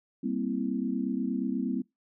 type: chord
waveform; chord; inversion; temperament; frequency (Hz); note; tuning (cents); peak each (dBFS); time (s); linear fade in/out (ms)
sine; C dominant seventh; second; equal; 196 / 233.1 / 261.6 / 329.6; G3 / Bb3 / C4 / E4; 0 / 0 / 0 / 0; -34 / -32 / -31 / -37; 0.23-1.82; 10
effects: noise-tail reverb RT60 0.2 s tail -25 dB re dry